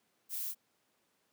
violet noise, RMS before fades -38 dBFS, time 0.29-0.55 s, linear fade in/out 50 ms, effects pink hiss -75 dBFS RMS until 1.32 s + high-pass 200 Hz 12 dB/octave

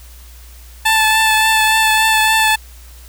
15% pulse tone with vibrato, 877 Hz, A5, 6 cents flat, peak -4 dBFS, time 0.85-2.56 s, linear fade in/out 10 ms, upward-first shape triangle, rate 3.5 Hz, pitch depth 19 cents each way, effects added 60 Hz sine -36 dBFS peak until 3.08 s + white hiss -44 dBFS RMS until 3.08 s

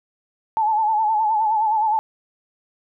sine tone with vibrato, 867 Hz, A5, 26 cents flat, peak -16 dBFS, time 0.57-1.99 s, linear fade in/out 0 ms, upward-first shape sine, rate 9.6 Hz, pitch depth 64 cents each way, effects none

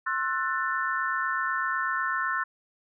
sine chord, F# half-diminished seventh, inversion second, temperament just, 1065.6 / 1332 / 1480 / 1776 Hz, C6 / E6 / F#6 / A6, +31 / +18 / 0 / +16 cents, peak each -31 dBFS, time 0.06-2.44 s, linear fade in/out 10 ms, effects none

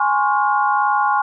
sine chord, Db major seventh, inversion second, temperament equal with one note detuned, 830.6 / 1046.5 / 1108.7 / 1421.3 Hz, Ab5 / C6 / Db6 / F6, 0 / 0 / 0 / +30 cents, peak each -17 / -21 / -21 / -22 dBFS, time 0-1.22 s, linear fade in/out 5 ms, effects none

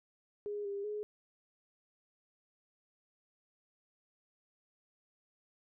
sine tone with pitch steps, 413.1 / 400.8 / 419.9 Hz, G#4 / G4 / G#4, -9 / +38 / +19 cents, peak -36 dBFS, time 0.46-1.03 s, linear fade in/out 0 ms, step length 190 ms, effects none

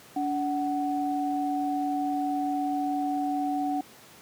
sine tone pair together, 287.4 / 745.9 Hz, D4 / F#5, -37 / +14 cents, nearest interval octave + perfect fourth, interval 1651 cents, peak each -28 dBFS, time 0.16-3.81 s, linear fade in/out 5 ms, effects pink hiss -51 dBFS RMS until 4.21 s + high-pass 150 Hz 12 dB/octave

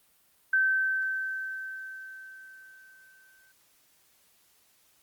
sine tone with exponential decay, 1545 Hz, G6, 26 cents flat, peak -20 dBFS, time 0.53-3.52 s, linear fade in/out 5 ms, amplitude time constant 650 ms, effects white hiss -65 dBFS RMS until 5.02 s + Opus 32 kbps

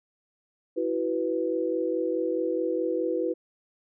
sine chord, E suspended second, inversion none, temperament equal with one note detuned, 329.6 / 374.3 / 493.9 Hz, E4 / F#4 / B4, 0 / +20 / 0 cents, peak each -29 / -30 / -28 dBFS, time 0.76-3.34 s, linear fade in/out 20 ms, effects none

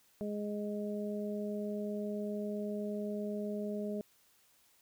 harmonic tone, 207.7 Hz, G#3, in tune, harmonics 1 / 2 / 3, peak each -37 / -40 / -42 dBFS, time 0.21-4.01 s, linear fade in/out 0 ms, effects white hiss -68 dBFS RMS until 4.81 s

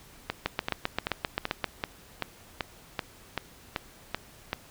two click trains, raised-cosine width 0.3 ms, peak -10 / -12 dBFS, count 10 / 12, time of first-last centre 0.46-1.643 / 0.3-4.531 s, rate 7.61 / 2.6 Hz, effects pink hiss -53 dBFS RMS until 4.7 s

